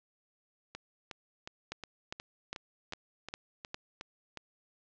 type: two click trains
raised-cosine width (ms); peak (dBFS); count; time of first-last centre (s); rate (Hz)
0.2; -20 / -24; 6 / 11; 1.72-3.744 / 0.75-4.373; 2.47 / 2.76
effects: low-pass 6000 Hz 12 dB/octave